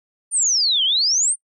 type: exponential two-way sweep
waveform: sine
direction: down then up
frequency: 9340 to 2979 to 9340 Hz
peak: -15 dBFS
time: 0.31-1.36 s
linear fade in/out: 50 ms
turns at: 0.84 s
effects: noise-tail reverb RT60 0.1 s tail -26 dB re dry